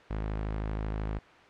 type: tone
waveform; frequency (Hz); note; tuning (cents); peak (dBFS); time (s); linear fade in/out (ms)
sawtooth; 52.9; G#1; +33; -27; 0.1-1.19; 10
effects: white hiss -53 dBFS RMS until 1.49 s + low-pass 2000 Hz 12 dB/octave